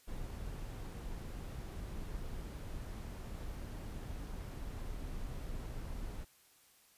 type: noise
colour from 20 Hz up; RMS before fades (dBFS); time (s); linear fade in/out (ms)
brown; -43; 0.07-6.25; 20
effects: white hiss -66 dBFS RMS until 6.97 s + resampled to 32000 Hz